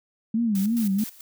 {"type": "tone with vibrato", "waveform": "sine", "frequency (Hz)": 213.1, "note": "G#3", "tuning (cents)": 45, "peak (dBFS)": -20, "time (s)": [0.34, 1.04], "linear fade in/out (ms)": 5, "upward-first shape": "sine", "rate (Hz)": 3, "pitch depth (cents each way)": 180}
{"type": "noise with tremolo", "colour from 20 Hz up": "blue", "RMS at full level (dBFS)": -36, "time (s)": [0.55, 1.21], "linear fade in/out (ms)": 2, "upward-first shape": "square", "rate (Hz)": 4.6, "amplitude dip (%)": 80}
{"effects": []}